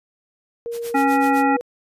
sine tone with pitch glide, 468.7 to 487.2 Hz, A#4 to B4, +9 to -24 cents, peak -25 dBFS, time 0.66-1.61 s, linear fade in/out 0 ms, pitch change +67 cents, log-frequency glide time 1-1.13 s
white noise with tremolo, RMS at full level -35 dBFS, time 0.71-1.45 s, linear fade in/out 50 ms, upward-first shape sine, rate 7.8 Hz, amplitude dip 95%
harmonic tone, 275.3 Hz, C#4, 12 cents flat, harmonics 1 / 3 / 5 / 7 / 9, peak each -18 / -18 / -25 / -27 / -32 dBFS, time 0.94-1.57 s, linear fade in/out 10 ms
effects resampled to 32000 Hz

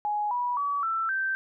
sine tone with pitch steps, 835 / 975.9 / 1140.6 / 1333.2 / 1558.2 Hz, G#5 / B5 / C#6 / E6 / G6, +9 / -21 / +49 / +19 / -11 cents, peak -25 dBFS, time 0.05-1.35 s, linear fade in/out 0 ms, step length 260 ms, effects none

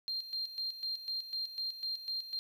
triangle tone with tremolo, 4186 Hz, C8, in tune, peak -31 dBFS, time 0.08-2.39 s, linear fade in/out 0 ms, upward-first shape square, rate 4 Hz, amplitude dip 75%, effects tanh soft clip ceiling -31 dBFS + 11-bit

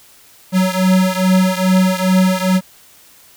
square beating tone pair, 185.4 / 187.8 Hz, F#3 / F#3, +4 / +26 cents, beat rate 2.4 Hz, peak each -14 / -16 dBFS, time 0.52-2.61 s, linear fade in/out 50 ms, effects white hiss -46 dBFS RMS until 3.36 s

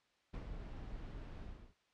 brown noise with ADSR envelope, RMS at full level -43 dBFS, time 0.33-1.75 s, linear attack 14 ms, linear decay 110 ms, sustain -4 dB, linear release 330 ms, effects white hiss -75 dBFS RMS until 1.93 s + low-pass 4000 Hz 12 dB/octave

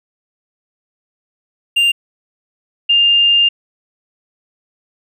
triangle / sine tone pair in turn, 2794 / 2805 Hz, F7 / F7, 0 / +7 cents, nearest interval unison, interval 7 cents, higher second, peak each -8 dBFS, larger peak neither, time 1.76-1.92 / 2.89-3.49 s, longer second, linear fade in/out 10 ms, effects none

